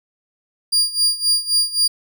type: tone with tremolo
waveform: 35% pulse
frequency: 4800 Hz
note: D8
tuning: 37 cents sharp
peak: -11 dBFS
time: 0.72-1.88 s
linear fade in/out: 10 ms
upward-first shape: sine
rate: 3.8 Hz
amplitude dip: 85%
effects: none